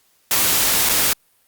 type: noise with dropouts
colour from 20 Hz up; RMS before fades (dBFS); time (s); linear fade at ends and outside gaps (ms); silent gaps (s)
white; -17; 0.31-1.13; 1; 0.89-0.894
effects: white hiss -60 dBFS RMS until 1.47 s + Opus 48 kbps